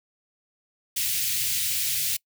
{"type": "band-stop noise", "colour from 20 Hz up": "white", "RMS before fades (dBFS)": -26, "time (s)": [0.96, 2.17], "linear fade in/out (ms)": 10, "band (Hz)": [130, 2200], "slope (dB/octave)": 24, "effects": ["noise-tail reverb RT60 0.1 s tail -25 dB re dry", "high-pass 80 Hz 12 dB/octave"]}